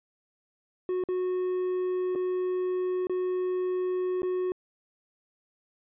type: tone with dropouts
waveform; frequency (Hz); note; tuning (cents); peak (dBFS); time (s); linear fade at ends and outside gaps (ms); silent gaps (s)
triangle; 366.3; F#4; -17; -24; 0.89-4.52; 1; 1.038-1.087 / 2.151-2.157 / 3.07-3.096 / 4.22-4.231
effects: resampled to 8000 Hz